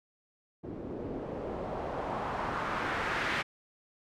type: noise with low-pass filter sweep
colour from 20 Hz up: white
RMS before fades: -35 dBFS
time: 0.63-3.43 s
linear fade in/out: 20 ms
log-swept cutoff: 310 to 2100 Hz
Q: 1.5
effects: none